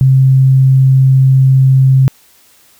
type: tone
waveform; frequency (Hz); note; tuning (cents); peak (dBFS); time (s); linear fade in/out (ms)
sine; 132.7; C3; +25; -4; 0.01-2.08; 0
effects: white hiss -47 dBFS RMS until 2.79 s